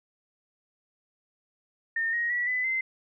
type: tone with pitch steps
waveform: sine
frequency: 1822 / 1880.8 / 1941.5 / 2004 / 2069 Hz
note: A#6 / A#6 / B6 / B6 / C7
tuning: -40 / +15 / -30 / +25 / -20 cents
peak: -25 dBFS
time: 1.96-2.81 s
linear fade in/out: 5 ms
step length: 170 ms
effects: none